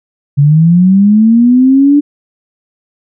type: linear sweep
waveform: sine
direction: up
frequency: 138.59 to 293.7 Hz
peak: -3 dBFS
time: 0.37-2.01 s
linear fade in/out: 20 ms
effects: none